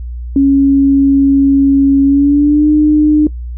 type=tone with pitch glide; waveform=sine; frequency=275.6 to 302.3 Hz; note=C#4 to D#4; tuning=-10 to -50 cents; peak=-5 dBFS; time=0.36-3.27 s; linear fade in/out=2 ms; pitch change=+160 cents; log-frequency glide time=2.04-2.69 s; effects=noise-tail reverb RT60 0.1 s tail -21 dB re dry + added 60 Hz sine -20 dBFS peak until 3.57 s